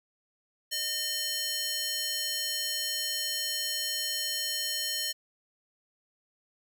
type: tone with high-pass filter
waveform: square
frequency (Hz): 609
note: D#5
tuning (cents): -37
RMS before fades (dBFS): -32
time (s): 0.71-5.13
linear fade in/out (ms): 20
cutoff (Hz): 3500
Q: 1.1
effects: none